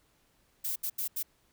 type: noise bursts at uneven times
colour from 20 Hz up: violet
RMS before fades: -33 dBFS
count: 4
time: 0.64-0.76 / 0.83-0.9 / 0.98-1.08 / 1.16-1.23 s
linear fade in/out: 10 ms
effects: pink hiss -69 dBFS RMS until 1.52 s